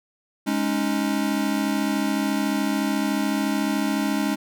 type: chord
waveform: square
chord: Ab suspended fourth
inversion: none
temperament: equal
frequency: 207.7 / 277.2 / 311.1 Hz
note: Ab3 / Db4 / Eb4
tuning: 0 / 0 / 0 cents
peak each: -26 / -26 / -28 dBFS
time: 0.46-4.36 s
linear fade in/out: 20 ms
effects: none